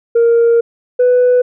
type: tone pair in turn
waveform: sine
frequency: 466.2 / 496.2 Hz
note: A#4 / B4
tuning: 0 / +8 cents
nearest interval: minor second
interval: 108 cents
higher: second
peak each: -5 dBFS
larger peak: neither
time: 0.15-0.61 / 0.99-1.42 s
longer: first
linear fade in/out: 10 ms
effects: tanh soft clip ceiling -5 dBFS